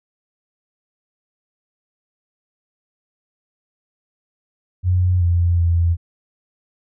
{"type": "tone with pitch steps", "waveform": "sine", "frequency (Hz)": [90.6, 86.6, 85], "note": ["F#2", "F2", "F2"], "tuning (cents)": [-36, -14, -46], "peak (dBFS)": -13, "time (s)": [4.83, 5.97], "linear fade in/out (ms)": 50, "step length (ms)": 380, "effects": []}